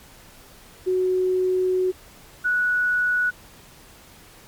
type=tone pair in turn; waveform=sine; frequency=369.7 / 1470.7 Hz; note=F#4 / F#6; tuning=-1 / -11 cents; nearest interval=2 octaves; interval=2390 cents; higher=second; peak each=-18 dBFS; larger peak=neither; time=0.86-1.92 / 2.44-3.31 s; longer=first; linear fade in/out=20 ms; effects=pink hiss -48 dBFS RMS until 4.47 s + MP3 96 kbps